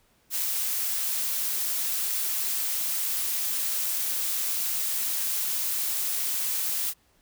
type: noise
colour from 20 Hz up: blue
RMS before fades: -28 dBFS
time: 0.3-6.94 s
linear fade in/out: 50 ms
effects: pink hiss -65 dBFS RMS until 7.21 s